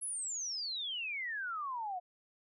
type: exponential sweep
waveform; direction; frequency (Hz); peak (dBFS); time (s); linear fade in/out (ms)
sine; down; 11000 to 700; -36; 0.01-2; 20
effects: none